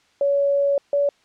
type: tone pair in turn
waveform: sine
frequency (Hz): 563 / 569.9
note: C#5 / C#5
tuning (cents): +27 / +48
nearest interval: unison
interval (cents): 21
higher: second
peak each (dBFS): -16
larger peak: neither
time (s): 0.21-0.78 / 0.93-1.09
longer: first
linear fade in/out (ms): 2
effects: white hiss -60 dBFS RMS until 1.24 s + low-pass 5000 Hz 12 dB/octave